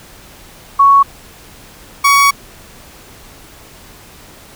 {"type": "tone pair in turn", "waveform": ["sine", "30% pulse"], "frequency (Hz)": [1112, 1123], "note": ["C#6", "C#6"], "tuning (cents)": [5, 22], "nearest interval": "unison", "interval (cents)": 17, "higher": "second", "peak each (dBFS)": -4, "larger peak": "neither", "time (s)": [[0.79, 1.03], [2.04, 2.31]], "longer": "second", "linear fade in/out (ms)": 10, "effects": ["pink hiss -39 dBFS RMS until 4.55 s"]}